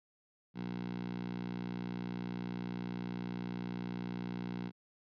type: tone with high-pass filter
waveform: 10% pulse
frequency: 60 Hz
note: B1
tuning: 49 cents flat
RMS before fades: -40 dBFS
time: 0.54-4.72 s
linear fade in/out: 50 ms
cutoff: 160 Hz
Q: 3
effects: resampled to 11025 Hz